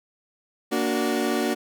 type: chord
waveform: 30% pulse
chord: Bb augmented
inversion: none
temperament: equal with one note detuned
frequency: 233.1 / 290.5 / 370 Hz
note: Bb3 / D4 / F#4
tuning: 0 / -19 / 0 cents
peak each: -24 dBFS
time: 0.71-1.55 s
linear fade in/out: 20 ms
effects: none